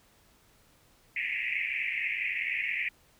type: band-pass noise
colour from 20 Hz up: white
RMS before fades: -32 dBFS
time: 1.16-2.89 s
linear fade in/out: 5 ms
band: 1900 to 2600 Hz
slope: 96 dB/octave
effects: pink hiss -63 dBFS RMS until 3.19 s